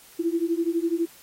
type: beating tone pair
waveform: sine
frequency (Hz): 329.6 / 341.6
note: E4 / F4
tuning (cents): 0 / -38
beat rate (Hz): 12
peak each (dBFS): -25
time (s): 0.19-1.06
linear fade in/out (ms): 10
effects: white hiss -51 dBFS RMS until 1.22 s + AAC 48 kbps